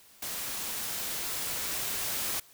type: noise with level ramp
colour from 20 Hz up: white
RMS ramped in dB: -36 to -32 dBFS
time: 0.22-2.4 s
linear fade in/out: 5 ms
effects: white hiss -57 dBFS RMS until 2.53 s